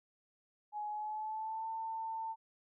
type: tone with pitch glide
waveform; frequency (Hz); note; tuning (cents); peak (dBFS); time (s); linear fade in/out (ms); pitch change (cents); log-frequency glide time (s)
sine; 840 to 895.1; G#5 to A5; +19 to +29; -37; 0.72-2.36; 50; +110; 0.89-1.69
effects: none